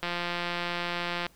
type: click train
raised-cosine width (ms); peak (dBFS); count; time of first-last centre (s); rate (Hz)
0.3; -15; 216; 0.03-1.266; 174
effects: pink hiss -60 dBFS RMS until 1.35 s